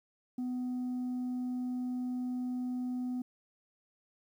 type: tone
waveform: sine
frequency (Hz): 250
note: B3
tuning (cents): +21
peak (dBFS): -30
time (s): 0.38-3.22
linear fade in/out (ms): 5
effects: tanh soft clip ceiling -32 dBFS + 11-bit